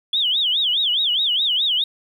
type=tone with vibrato; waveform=triangle; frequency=3322 Hz; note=G#7; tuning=in tune; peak=-13 dBFS; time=0.13-1.84 s; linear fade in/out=5 ms; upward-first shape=sine; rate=4.8 Hz; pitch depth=240 cents each way; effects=tanh soft clip ceiling -15 dBFS